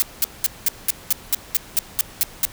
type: noise bursts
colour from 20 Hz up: blue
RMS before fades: -17 dBFS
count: 12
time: 0-2.452 s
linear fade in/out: 0 ms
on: 21 ms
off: 200 ms
effects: pink hiss -42 dBFS RMS until 2.52 s